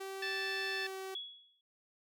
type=tone with pitch glide; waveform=sawtooth; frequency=386.7 to 382 Hz; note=G4 to G4; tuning=-24 to -45 cents; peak=-37 dBFS; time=0-1.15 s; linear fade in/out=10 ms; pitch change=-21 cents; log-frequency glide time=0.7-0.96 s
type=harmonic tone; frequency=880 Hz; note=A5; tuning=in tune; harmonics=2 / 3 / 4 / 5 / 6; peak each=-38 / -42 / -44 / -46 / -48 dBFS; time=0.22-0.87 s; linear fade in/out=5 ms
type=tone with exponential decay; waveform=sine; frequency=3363 Hz; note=G#7; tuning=21 cents sharp; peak=-36 dBFS; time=1.15-1.61 s; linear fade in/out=2 ms; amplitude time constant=100 ms
effects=none